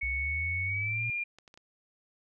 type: tone with pitch glide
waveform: sine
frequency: 2217 to 2404 Hz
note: C#7 to D7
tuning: 0 to +40 cents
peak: -30 dBFS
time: 0.01-1.24 s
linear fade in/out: 10 ms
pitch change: +140 cents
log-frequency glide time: 0.65-1.04 s
type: linear sweep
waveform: sine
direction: up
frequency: 59.1 to 117.6 Hz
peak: -34 dBFS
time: 0.03-1.1 s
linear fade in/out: 0 ms
type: clicks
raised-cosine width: 0.2 ms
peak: -35 dBFS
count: 4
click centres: 1.386 / 1.478 / 1.541 / 1.575 s
effects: none